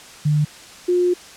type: tone pair in turn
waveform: sine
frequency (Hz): 150 / 356.8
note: D3 / F4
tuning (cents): +37 / +37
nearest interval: octave + minor third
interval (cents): 1500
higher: second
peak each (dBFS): -14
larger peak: neither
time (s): 0.25-0.45 / 0.88-1.14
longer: second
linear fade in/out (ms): 10
effects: white hiss -41 dBFS RMS until 1.36 s + low-pass 8000 Hz 12 dB/octave